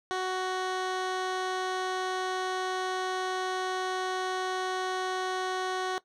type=tone with low-pass filter; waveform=15% pulse; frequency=371.8 Hz; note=F#4; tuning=8 cents sharp; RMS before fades=-31 dBFS; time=0.11-5.98 s; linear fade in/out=0 ms; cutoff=5900 Hz; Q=0.72; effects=noise-tail reverb RT60 0.1 s tail -17 dB re dry